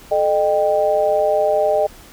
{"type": "tone with amplitude modulation", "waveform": "sine", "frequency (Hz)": 610, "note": "D#5", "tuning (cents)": -34, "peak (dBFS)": -9, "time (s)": [0.11, 1.87], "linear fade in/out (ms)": 10, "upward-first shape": "sine", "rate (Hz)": 176, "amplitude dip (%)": 100, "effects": ["pink hiss -43 dBFS RMS until 2.12 s"]}